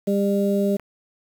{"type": "harmonic tone", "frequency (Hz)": 200, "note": "G3", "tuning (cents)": 35, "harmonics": [1, 2, 3], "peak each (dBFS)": [-20, -23, -25], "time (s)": [0.07, 0.77], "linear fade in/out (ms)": 10}
{"type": "click", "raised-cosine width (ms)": 0.5, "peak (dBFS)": -23, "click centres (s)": 0.797}
{"effects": ["7-bit"]}